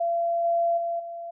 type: tone with level steps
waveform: sine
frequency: 681 Hz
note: F5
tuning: 44 cents flat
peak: -22 / -20 / -25 / -33 dBFS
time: 0-1.31 s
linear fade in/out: 10 ms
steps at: 0.44 / 0.77 / 0.99 s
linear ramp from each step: 10 ms
effects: none